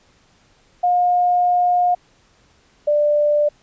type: tone pair in turn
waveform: sine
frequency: 714 / 591.6 Hz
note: F5 / D5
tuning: +38 / +13 cents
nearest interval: minor third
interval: 325 cents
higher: first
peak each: -13 dBFS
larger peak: neither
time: 0.83-1.95 / 2.87-3.49 s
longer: first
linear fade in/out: 10 ms
effects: pink hiss -56 dBFS RMS until 3.62 s + resampled to 16000 Hz